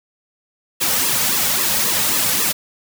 white noise with flanger, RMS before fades -18 dBFS, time 0.8-2.53 s, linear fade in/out 20 ms, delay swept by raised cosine 1.3 to 3 ms, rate 3.7 Hz, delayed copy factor -0.8, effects none

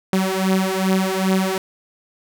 sawtooth beating tone pair, 188.3 / 190.8 Hz, F#3 / G3, +31 / -47 cents, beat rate 2.5 Hz, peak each -16 dBFS, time 0.13-1.58 s, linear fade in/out 2 ms, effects none

